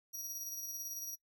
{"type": "tone with tremolo", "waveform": "sawtooth", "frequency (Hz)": 5750, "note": "F8", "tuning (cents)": 50, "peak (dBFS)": -36, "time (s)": [0.13, 1.16], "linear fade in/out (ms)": 20, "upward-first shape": "square", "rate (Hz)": 18, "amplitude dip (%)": 30, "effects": ["noise-tail reverb RT60 0.1 s tail -23 dB re dry"]}